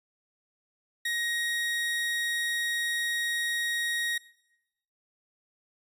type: tone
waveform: 30% pulse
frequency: 1882 Hz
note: A#6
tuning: 16 cents sharp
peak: -25 dBFS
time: 1.05-4.18 s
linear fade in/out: 5 ms
effects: noise-tail reverb RT60 0.9 s tail -21 dB re dry + resampled to 32000 Hz